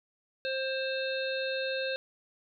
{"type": "harmonic tone with a mistuned harmonic", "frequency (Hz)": 529, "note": "C5", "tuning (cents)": 19, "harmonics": [1, 3, 5, 7, 8], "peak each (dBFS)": [-32, -37, -39, -40, -41], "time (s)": [0.45, 1.96], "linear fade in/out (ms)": 0, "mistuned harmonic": 8, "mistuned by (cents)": -16, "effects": []}